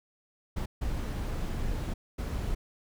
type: noise bursts at uneven times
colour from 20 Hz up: brown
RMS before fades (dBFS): -32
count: 3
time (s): 0.56-0.66 / 0.81-1.94 / 2.18-2.55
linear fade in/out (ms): 10
effects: none